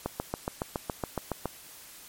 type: click train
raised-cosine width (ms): 1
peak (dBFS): -15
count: 11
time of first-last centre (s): 0.06-1.457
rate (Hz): 7.16
effects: white hiss -49 dBFS RMS until 2.08 s + MP3 64 kbps